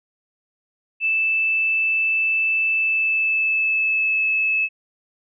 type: tone with pitch glide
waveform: sine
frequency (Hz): 2637 to 2602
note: E7 to E7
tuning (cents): 0 to -23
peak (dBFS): -17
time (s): 1-4.69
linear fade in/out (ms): 50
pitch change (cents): -23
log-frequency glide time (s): 2.71-4.24
effects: none